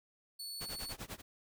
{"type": "tone", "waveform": "sawtooth", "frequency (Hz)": 4435, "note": "C#8", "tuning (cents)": 0, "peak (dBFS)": -39, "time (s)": [0.39, 0.93], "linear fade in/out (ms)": 10}
{"type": "noise with tremolo", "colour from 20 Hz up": "pink", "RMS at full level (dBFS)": -43, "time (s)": [0.6, 1.22], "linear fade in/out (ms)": 20, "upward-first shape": "sine", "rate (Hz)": 10, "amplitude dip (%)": 95}
{"effects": []}